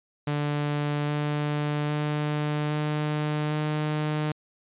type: tone with pitch steps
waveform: sawtooth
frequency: 146.83 / 148.11 / 149.4 / 150.7 / 152.01 Hz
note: D3 / D3 / D3 / D3 / D#3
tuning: 0 / +15 / +30 / +45 / -40 cents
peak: -21 dBFS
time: 0.27-4.32 s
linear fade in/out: 5 ms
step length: 810 ms
effects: resampled to 8000 Hz